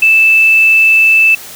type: tone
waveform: sine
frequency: 2637 Hz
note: E7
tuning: in tune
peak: -4 dBFS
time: 0.02-1.35 s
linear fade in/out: 5 ms
effects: white hiss -30 dBFS RMS until 1.55 s